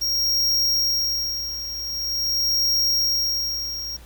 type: tone with tremolo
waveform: square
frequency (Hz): 5588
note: F8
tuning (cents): 0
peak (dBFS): -18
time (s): 0.01-3.97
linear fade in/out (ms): 10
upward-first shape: sine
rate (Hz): 0.45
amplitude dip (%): 70
effects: added 60 Hz sine -42 dBFS peak until 4.05 s + pink hiss -50 dBFS RMS until 4.05 s